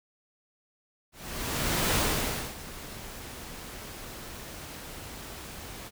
pink noise with ADSR envelope, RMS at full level -25 dBFS, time 1.12-5.91 s, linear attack 830 ms, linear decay 590 ms, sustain -17 dB, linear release 43 ms, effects none

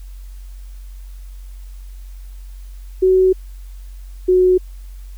sine tone pair in turn, 374 / 367.2 Hz, F#4 / F#4, +19 / -13 cents, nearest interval unison, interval 32 cents, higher first, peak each -9 dBFS, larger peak neither, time 3.02-3.33 / 4.28-4.58 s, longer first, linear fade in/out 10 ms, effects added 46 Hz sine -31 dBFS peak until 5.17 s + white hiss -53 dBFS RMS until 5.17 s

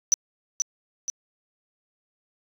sine tone with echo, 5950 Hz, F#8, 9 cents sharp, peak -14 dBFS, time 0.12-0.14 s, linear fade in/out 0 ms, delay 480 ms, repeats 2, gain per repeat -6 dB, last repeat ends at 1.1 s, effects tanh soft clip ceiling -11 dBFS

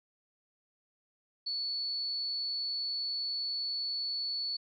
sine tone, 4435 Hz, C#8, in tune, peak -32 dBFS, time 1.46-4.57 s, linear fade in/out 10 ms, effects none

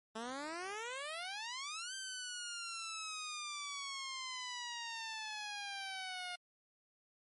10% pulse exponential two-way sweep, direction up then down, 216.4 to 1568 to 710 Hz, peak -33 dBFS, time 0.15-6.36 s, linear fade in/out 10 ms, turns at 1.94 s, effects low-pass 10000 Hz 12 dB/octave + MP3 48 kbps

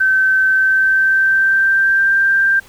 sine tone with pitch glide, 1540 to 1580.6 Hz, G6 to G6, -31 to +14 cents, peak -10 dBFS, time 0-2.6 s, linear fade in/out 10 ms, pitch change +45 cents, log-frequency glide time 0.47-2.13 s, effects pink hiss -44 dBFS RMS until 2.68 s

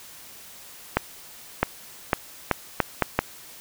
accelerating click train, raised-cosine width 0.5 ms, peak -3 dBFS, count 7, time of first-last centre 0.97-3.19 s, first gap 660 ms, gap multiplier 0.76, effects white hiss -45 dBFS RMS until 3.6 s

